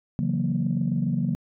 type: chord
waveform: sine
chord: F# dominant seventh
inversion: second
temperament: equal with one note detuned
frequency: 138.59 / 165.96 / 185 / 233.1 Hz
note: C#3 / E3 / F#3 / A#3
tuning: 0 / +12 / 0 / 0 cents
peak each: -27 dBFS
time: 0.19-1.35 s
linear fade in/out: 0 ms
effects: tanh soft clip ceiling -14 dBFS